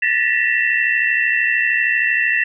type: tone cluster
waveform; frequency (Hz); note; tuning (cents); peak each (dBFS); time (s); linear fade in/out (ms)
sine; 1762 / 1881 / 1954 / 2692; A6 / A#6 / B6 / E7; +2 / +15 / -19 / +36; -20; 0.02-2.44; 5
effects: none